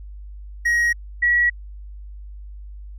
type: tone pair in turn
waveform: triangle / sine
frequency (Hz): 1892 / 1925.1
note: A#6 / B6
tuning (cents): +25 / -45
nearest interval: unison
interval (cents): 30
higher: second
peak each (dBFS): -14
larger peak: neither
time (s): 0.65-0.93 / 1.22-1.5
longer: neither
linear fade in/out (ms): 10
effects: added 50 Hz sine -34 dBFS peak until 2.98 s